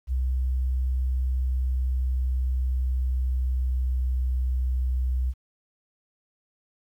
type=tone with pitch glide; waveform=sine; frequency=63.9 to 63.24 Hz; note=C2 to B1; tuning=-40 to +42 cents; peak=-22 dBFS; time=0.07-5.34 s; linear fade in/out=50 ms; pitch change=-18 cents; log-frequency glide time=1.34-4.32 s; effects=10-bit